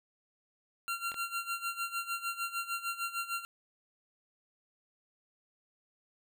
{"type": "tone with tremolo", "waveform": "25% pulse", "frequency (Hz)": 1377, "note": "F6", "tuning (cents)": -25, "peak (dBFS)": -28, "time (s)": [0.88, 3.45], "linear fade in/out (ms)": 0, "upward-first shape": "sine", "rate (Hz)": 6.6, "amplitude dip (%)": 80}
{"type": "clicks", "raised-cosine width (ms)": 0.3, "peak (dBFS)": -28, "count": 2, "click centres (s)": [1.118, 1.143]}
{"effects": []}